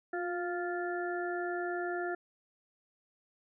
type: harmonic tone with a mistuned harmonic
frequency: 349.2 Hz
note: F4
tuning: in tune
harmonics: 1 / 2 / 4 / 5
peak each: -35 / -38 / -41 / -42 dBFS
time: 0.13-2.15 s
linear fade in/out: 5 ms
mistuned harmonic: 1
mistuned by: +28 cents
effects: none